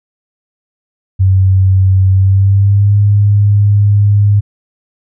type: tone with pitch glide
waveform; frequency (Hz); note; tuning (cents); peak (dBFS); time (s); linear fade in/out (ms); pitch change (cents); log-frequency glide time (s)
sine; 95 to 102.41; F#2 to G#2; +46 to -24; -5; 1.19-4.41; 20; +130; 2.11-2.96
effects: none